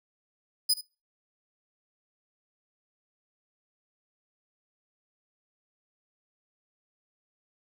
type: tone with echo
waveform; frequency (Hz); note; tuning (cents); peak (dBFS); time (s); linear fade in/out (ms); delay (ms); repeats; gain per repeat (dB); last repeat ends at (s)
sawtooth; 4993; D#8; +5; -18; 0.69-0.74; 10; 73; 1; -15; 0.813
effects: noise-tail reverb RT60 0.3 s tail -22 dB re dry